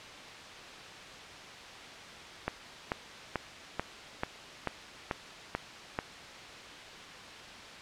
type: click train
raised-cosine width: 0.5 ms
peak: -15 dBFS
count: 9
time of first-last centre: 2.48-5.989 s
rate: 2.28 Hz
effects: white hiss -46 dBFS RMS until 7.81 s + low-pass 4000 Hz 12 dB/octave